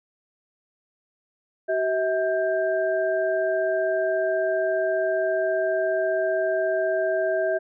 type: tone cluster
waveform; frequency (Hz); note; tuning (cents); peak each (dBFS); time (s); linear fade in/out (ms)
sine; 380.4 / 644 / 1584; F#4 / E5 / G6; +48 / -41 / +18; -27 / -22 / -31; 1.68-7.59; 20
effects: none